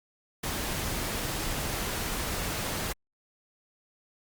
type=noise; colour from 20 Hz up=pink; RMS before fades=-32 dBFS; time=0.43-2.93 s; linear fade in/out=10 ms; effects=Opus 48 kbps